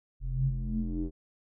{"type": "tone with low-pass filter sweep", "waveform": "square", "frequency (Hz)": 43.01, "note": "F1", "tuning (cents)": -26, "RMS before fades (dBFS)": -31, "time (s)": [0.2, 1.11], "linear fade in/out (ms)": 50, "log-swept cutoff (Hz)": [93, 360], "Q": 9.6, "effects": []}